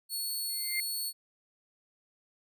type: tone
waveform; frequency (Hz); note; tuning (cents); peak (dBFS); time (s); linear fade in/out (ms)
15% pulse; 4403; C#8; -13; -26; 0.09-1.13; 50
type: tone with exponential growth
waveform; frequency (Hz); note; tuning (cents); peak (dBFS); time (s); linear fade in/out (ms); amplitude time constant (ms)
sine; 2100; C7; +6; -27; 0.49-0.8; 2; 67
effects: none